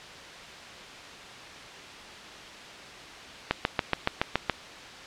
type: click train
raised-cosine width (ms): 0.3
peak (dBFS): -6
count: 8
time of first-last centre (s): 3.51-4.497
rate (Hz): 7.09
effects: white hiss -43 dBFS RMS until 5.06 s + low-pass 4000 Hz 12 dB/octave